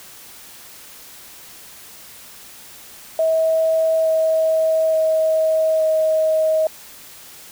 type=tone with pitch steps; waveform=sine; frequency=644 / 639.9 / 635.9 / 631.8 Hz; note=E5 / D#5 / D#5 / D#5; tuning=-41 / +48 / +38 / +26 cents; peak=-14 dBFS; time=3.19-6.67 s; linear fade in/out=2 ms; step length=870 ms; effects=white hiss -41 dBFS RMS until 7.51 s